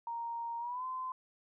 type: tone with pitch glide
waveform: sine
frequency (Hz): 932.3 to 1028.5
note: A#5 to C6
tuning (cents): 0 to -30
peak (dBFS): -36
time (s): 0.07-1.12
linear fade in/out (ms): 2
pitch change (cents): +170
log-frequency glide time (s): 0.59-0.85
effects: none